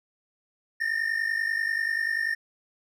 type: tone pair together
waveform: triangle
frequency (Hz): 1790.7 / 1841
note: A6 / A#6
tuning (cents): +30 / -22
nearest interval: unison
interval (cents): 48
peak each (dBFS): -26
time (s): 0.8-2.35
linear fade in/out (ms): 10
effects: none